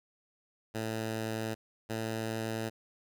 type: tone pair in turn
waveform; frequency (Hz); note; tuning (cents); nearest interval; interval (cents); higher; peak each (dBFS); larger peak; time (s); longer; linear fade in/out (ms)
10% pulse; 111.2 / 111.84; A2 / A2; +19 / +29; unison; 10; second; -25; neither; 0.74-1.55 / 1.89-2.7; neither; 20
effects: none

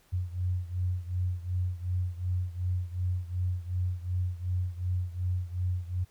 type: beating tone pair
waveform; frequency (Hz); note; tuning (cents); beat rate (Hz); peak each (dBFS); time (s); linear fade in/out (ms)
sine; 89.6 / 92.3; F2 / F#2; +45 / -4; 2.7; -30 / -33; 0.12-6.05; 20
effects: pink hiss -64 dBFS RMS until 6.1 s

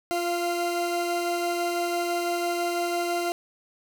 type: tone pair together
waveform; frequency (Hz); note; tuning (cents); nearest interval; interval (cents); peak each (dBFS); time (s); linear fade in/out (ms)
40% pulse; 348.5 / 691; F4 / F5; -4 / -19; octave; 1185; -27; 0.11-3.32; 0
effects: none

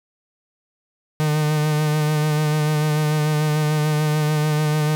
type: tone with vibrato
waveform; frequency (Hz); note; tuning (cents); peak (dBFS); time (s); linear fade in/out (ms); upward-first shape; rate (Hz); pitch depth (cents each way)
45% pulse; 152.1; D#3; -39; -17; 1.2-4.95; 0; sine; 6.8; 26
effects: 9-bit

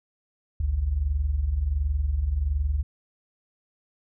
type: tone pair together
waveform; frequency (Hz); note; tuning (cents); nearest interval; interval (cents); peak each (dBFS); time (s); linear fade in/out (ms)
sine; 51.62 / 73; G#1 / D2; -10 / -10; tritone; 600; -28 / -23; 0.6-2.83; 5
effects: none

